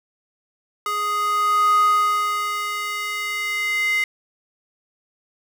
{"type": "tone with high-pass filter sweep", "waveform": "square", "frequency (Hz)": 415.3, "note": "G#4", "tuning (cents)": 0, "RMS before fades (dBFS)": -21, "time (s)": [0.86, 4.04], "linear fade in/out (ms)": 2, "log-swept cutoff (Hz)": [1000, 2100], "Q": 7.6, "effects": []}